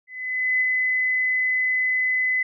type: tone with ADSR envelope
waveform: sine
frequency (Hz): 2018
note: B6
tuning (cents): +37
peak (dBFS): -17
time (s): 0.07-2.43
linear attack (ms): 540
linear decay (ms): 23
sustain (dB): -2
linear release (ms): 6
effects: none